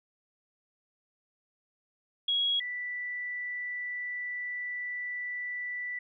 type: tone pair in turn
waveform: sine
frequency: 3315 / 1971.1 Hz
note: G#7 / B6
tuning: -4 / -4 cents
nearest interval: major sixth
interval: 900 cents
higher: first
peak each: -25 / -33 dBFS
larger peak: first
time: 2.28-2.6 / 2.6-5.99 s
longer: second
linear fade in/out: 5 ms
effects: none